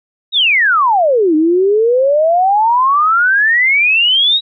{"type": "exponential two-way sweep", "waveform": "sine", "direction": "down then up", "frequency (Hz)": [3876, 302.5, 3876], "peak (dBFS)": -8, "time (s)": [0.32, 4.41], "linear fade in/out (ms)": 50, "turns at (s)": 1.35, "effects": []}